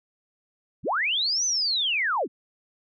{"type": "linear two-way sweep", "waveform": "sine", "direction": "up then down", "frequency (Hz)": [51.91, 6170, 162.6], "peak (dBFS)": -22, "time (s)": [0.83, 2.28], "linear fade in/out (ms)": 50, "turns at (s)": 1.45, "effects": []}